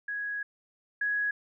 sine tone pair in turn, 1663 / 1669.2 Hz, G#6 / G#6, +2 / +8 cents, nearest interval unison, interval 6 cents, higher second, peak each -31 / -26 dBFS, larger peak second, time 0.08-0.43 / 1.01-1.31 s, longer first, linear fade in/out 5 ms, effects none

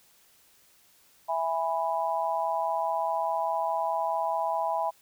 sine chord, E major, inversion none, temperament just, 659.3 / 824.1 / 988.9 Hz, E5 / G#5 / B5, 0 / -14 / +2 cents, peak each -30 dBFS, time 1.28-4.91 s, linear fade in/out 20 ms, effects white hiss -61 dBFS RMS until 5.01 s

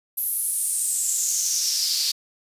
pink noise with high-pass filter sweep, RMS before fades -24 dBFS, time 0.17-2.12 s, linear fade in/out 10 ms, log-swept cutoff 12000 to 4400 Hz, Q 5, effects resampled to 32000 Hz

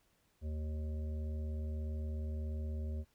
harmonic tone, 76.8 Hz, D#2, 22 cents flat, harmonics 1 / 3 / 5 / 7 / 8, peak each -36 / -48 / -54 / -56 / -59 dBFS, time 0.41-3.05 s, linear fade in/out 50 ms, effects pink hiss -74 dBFS RMS until 3.14 s

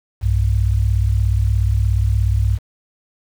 sine tone pair together, 63.11 / 100 Hz, B1 / G2, +38 / +35 cents, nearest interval minor sixth, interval 797 cents, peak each -16 dBFS, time 0.21-2.59 s, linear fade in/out 50 ms, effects 7-bit

